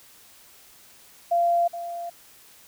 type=tone with echo; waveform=sine; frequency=689 Hz; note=F5; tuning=24 cents flat; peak=-18 dBFS; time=1.31-1.68 s; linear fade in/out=10 ms; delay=420 ms; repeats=1; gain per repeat=-12 dB; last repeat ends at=2.1 s; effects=white hiss -52 dBFS RMS until 2.67 s